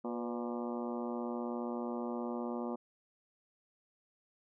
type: harmonic tone with a mistuned harmonic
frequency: 119 Hz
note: A#2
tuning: 36 cents sharp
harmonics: 2 / 3 / 4 / 5 / 6 / 7 / 8 / 9 / 10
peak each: -38 / -42 / -44 / -46 / -48 / -49 / -50 / -51 / -52 dBFS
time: 0.04-2.76 s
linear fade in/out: 10 ms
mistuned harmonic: 4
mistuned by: +68 cents
effects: none